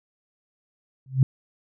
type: tone with exponential growth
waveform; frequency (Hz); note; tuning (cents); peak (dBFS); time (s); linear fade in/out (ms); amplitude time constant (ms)
sine; 131.9; C3; +14; -10; 1.06-1.23; 2; 35
effects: none